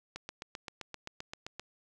click train, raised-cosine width 0.2 ms, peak -23 dBFS, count 12, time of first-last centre 0.16-1.596 s, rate 7.66 Hz, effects none

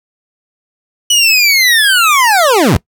25% pulse linear sweep, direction down, 2970 to 58.27 Hz, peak -3 dBFS, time 1.1-2.77 s, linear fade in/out 5 ms, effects noise-tail reverb RT60 0.1 s tail -22 dB re dry

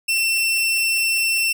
sawtooth tone, 2695 Hz, E7, 38 cents sharp, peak -14 dBFS, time 0.08-1.53 s, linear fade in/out 10 ms, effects none

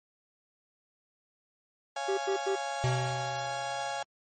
35% pulse chord, Db major, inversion none, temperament just, 554.4 / 693 / 831.5 Hz, Db5 / F5 / Ab5, 0 / -14 / +2 cents, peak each -38 / -36 / -33 dBFS, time 1.96-4.03 s, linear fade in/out 5 ms
triangle tone bursts, 390 Hz, G4, 9 cents flat, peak -25 dBFS, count 3, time 2.08-2.558 s, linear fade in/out 10 ms, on 96 ms, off 95 ms
square tone with exponential decay, 126.6 Hz, B2, 43 cents sharp, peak -25 dBFS, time 2.84-4.04 s, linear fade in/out 0 ms, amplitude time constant 260 ms
effects MP3 32 kbps

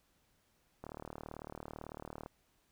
click train, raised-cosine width 1 ms, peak -30 dBFS, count 55, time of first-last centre 0.84-2.261 s, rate 38 Hz, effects pink hiss -74 dBFS RMS until 2.71 s

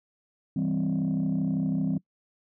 sine chord, C major, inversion first, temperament just, 163.52 / 196.22 / 261.6 Hz, E3 / G3 / C4, -14 / +2 / 0 cents, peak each -27 dBFS, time 0.56-1.98 s, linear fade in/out 5 ms, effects noise-tail reverb RT60 0.1 s tail -23 dB re dry + tanh soft clip ceiling -20 dBFS

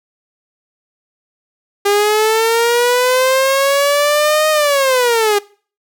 sawtooth linear two-way sweep, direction up then down, 402.3 to 622.3 to 402.3 Hz, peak -7 dBFS, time 1.85-5.39 s, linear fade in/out 10 ms, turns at 4.5 s, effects noise-tail reverb RT60 0.4 s tail -21 dB re dry

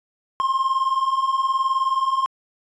triangle beating tone pair, 1049 / 1068 Hz, C6 / C6, +4 / +35 cents, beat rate 19 Hz, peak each -22 / -18 dBFS, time 0.4-2.26 s, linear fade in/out 0 ms, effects resampled to 22050 Hz

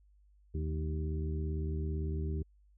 harmonic tone with a mistuned harmonic, 77.78 Hz, D#2, in tune, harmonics 1 / 2 / 3 / 4 / 5, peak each -33 / -40 / -46 / -46 / -44 dBFS, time 0.54-2.43 s, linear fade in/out 10 ms, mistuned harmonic 3, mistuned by -68 cents, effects added 50 Hz sine -61 dBFS peak until 2.77 s

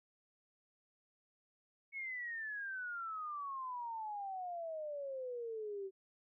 sine exponential sweep, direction down, 2217 to 379.1 Hz, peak -40 dBFS, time 1.92-5.91 s, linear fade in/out 50 ms, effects none

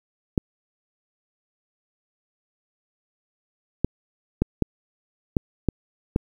clicks, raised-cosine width 3 ms, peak -6 dBFS, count 7, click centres 0.378 / 3.846 / 4.42 / 4.623 / 5.368 / 5.687 / 6.161 s, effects 8-bit

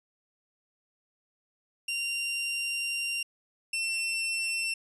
sawtooth tone pair in turn, 2771 / 2698 Hz, F7 / E7, -14 / +40 cents, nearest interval unison, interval 46 cents, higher first, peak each -26 / -25 dBFS, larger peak second, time 1.88-3.23 / 3.73-4.74 s, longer first, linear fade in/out 5 ms, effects resampled to 24000 Hz

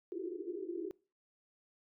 white band-pass noise, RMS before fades -41 dBFS, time 0.12-0.91 s, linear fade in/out 0 ms, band 330 to 400 Hz, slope 96 dB/octave, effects noise-tail reverb RT60 0.4 s tail -25 dB re dry

